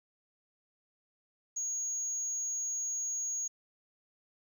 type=tone; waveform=sine; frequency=6640 Hz; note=G#8; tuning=1 cent flat; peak=-31 dBFS; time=1.56-3.48 s; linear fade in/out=10 ms; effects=tanh soft clip ceiling -29 dBFS + 11-bit